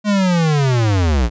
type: linear sweep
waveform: square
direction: down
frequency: 212.2 to 53.4 Hz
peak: -13 dBFS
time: 0.04-1.3 s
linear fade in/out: 50 ms
effects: resampled to 16000 Hz